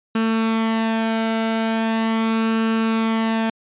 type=tone with flanger; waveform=sawtooth; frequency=224 Hz; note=A3; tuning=31 cents sharp; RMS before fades=-20 dBFS; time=0.15-3.5 s; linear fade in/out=5 ms; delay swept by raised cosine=0.72 to 1.38 ms; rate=0.4 Hz; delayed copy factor=+0.5; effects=resampled to 8000 Hz